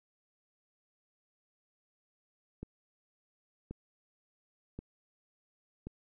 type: click train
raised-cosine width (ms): 3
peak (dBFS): -28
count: 4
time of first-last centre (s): 2.63-5.87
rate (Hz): 0.926
effects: none